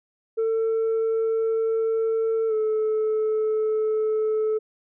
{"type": "tone with pitch glide", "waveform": "sine", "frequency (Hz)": [448.2, 433.9], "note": ["A4", "A4"], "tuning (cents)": [32, -24], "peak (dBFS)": -18, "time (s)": [0.37, 4.59], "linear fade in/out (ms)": 20, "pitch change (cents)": -56, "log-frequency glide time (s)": [2.48, 2.53], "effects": ["tanh soft clip ceiling -19 dBFS"]}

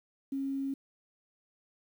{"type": "tone with quantisation", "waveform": "sine", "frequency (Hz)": 272.8, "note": "C#4", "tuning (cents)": -28, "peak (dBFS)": -31, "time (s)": [0.32, 0.74], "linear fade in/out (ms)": 5, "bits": 10, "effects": []}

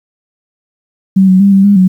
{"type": "tone with pitch steps", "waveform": "sine", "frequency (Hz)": [191.3, 186.6, 198.8, 194.3, 202.3, 185.5], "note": ["G3", "F#3", "G3", "G3", "G#3", "F#3"], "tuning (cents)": [-42, 15, 25, -15, -45, 5], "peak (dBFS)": -3, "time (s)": [1.16, 1.88], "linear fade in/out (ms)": 10, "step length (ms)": 120, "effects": ["7-bit"]}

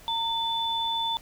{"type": "tone pair together", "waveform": "sine", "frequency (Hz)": [916, 3503], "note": ["A#5", "A7"], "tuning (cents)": [-31, -8], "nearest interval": "octave + major seventh", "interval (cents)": 2323, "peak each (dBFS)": -28, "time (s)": [0.08, 1.17], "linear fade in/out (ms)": 0, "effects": ["pink hiss -51 dBFS RMS until 1.21 s"]}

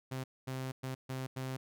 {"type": "tone bursts at uneven times", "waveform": "sawtooth", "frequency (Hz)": 130.81, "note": "C3", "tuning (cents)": 0, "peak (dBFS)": -33, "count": 5, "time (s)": [[0.11, 0.24], [0.47, 0.72], [0.83, 0.95], [1.09, 1.27], [1.36, 1.57]], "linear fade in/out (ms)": 10, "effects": []}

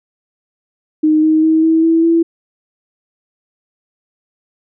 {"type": "tone with pitch steps", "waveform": "sine", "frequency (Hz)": [309.3, 313.8, 318.4, 323, 327.7, 332.5], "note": ["D#4", "D#4", "D#4", "E4", "E4", "E4"], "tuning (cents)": [-10, 15, 40, -35, -10, 15], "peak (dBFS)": -8, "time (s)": [1.03, 2.23], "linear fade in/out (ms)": 10, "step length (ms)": 200, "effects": []}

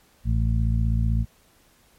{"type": "harmonic tone", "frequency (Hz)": 55.8, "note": "A1", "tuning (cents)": 25, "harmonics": [1, 2, 3, 4], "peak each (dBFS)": [-21, -23, -32, -31], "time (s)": [0.24, 1.26], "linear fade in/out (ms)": 50, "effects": ["pink hiss -59 dBFS RMS until 1.98 s", "MP3 64 kbps"]}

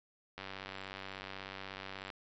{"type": "click train", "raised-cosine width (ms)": 0.3, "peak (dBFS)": -27, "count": 167, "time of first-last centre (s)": [0.38, 2.102], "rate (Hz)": 96.4, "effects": ["resampled to 16000 Hz"]}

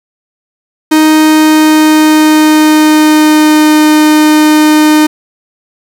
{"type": "tone with pitch glide", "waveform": "45% pulse", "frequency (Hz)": [311.1, 305.9], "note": ["D#4", "D#4"], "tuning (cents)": [0, -29], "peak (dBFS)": -3, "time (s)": [0.91, 5.07], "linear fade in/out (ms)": 10, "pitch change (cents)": -29, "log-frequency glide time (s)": [1.06, 3.79], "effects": ["7-bit"]}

